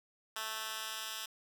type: tone with high-pass filter sweep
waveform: 10% pulse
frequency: 219.5 Hz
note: A3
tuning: 4 cents flat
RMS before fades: -41 dBFS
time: 0.36-1.26 s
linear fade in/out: 5 ms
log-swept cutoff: 1500 to 2500 Hz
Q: 0.83
effects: none